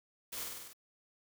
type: noise with echo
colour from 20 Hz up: white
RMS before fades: -42 dBFS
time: 0.32-0.44 s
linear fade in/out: 10 ms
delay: 49 ms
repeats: 6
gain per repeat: -2 dB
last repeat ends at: 0.734 s
effects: none